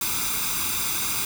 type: noise with comb filter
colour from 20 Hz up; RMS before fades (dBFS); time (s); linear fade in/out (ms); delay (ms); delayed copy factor
white; -26; 0.01-1.25; 2; 0.82; +0.75
effects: none